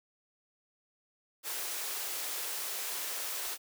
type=high-pass noise; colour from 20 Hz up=white; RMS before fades=-37 dBFS; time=1.43-3.58 s; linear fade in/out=50 ms; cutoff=360 Hz; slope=24 dB/octave; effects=none